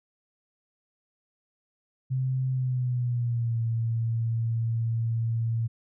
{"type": "tone with pitch glide", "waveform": "sine", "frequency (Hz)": [130.1, 114.57], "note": ["C3", "A#2"], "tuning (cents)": [-9, -30], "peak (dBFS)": -24, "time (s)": [2.1, 5.68], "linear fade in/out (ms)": 20, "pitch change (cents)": -221, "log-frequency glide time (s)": [2.51, 3.61], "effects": []}